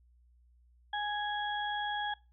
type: harmonic tone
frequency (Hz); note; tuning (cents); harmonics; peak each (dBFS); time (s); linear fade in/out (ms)
830.6; G#5; 0; 1 / 2 / 4; -34 / -37 / -40; 0.93-2.14; 5
effects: noise-tail reverb RT60 0.3 s tail -22 dB re dry + added 60 Hz sine -61 dBFS peak until 2.32 s